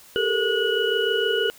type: tone cluster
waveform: sine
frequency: 398.4 / 439.2 / 465.4 / 1453 / 2940 Hz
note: G4 / A4 / A#4 / F#6 / F#7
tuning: +28 / -3 / -3 / -32 / -12 cents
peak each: -26 dBFS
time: 0.16-1.5 s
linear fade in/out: 0 ms
effects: white hiss -49 dBFS RMS until 1.58 s